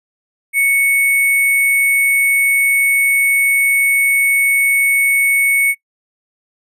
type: tone with sample-and-hold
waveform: sine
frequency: 2217 Hz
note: C#7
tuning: in tune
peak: -10 dBFS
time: 0.53-5.75 s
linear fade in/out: 50 ms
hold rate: 11025 Hz
effects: noise-tail reverb RT60 0.1 s tail -22 dB re dry + resampled to 32000 Hz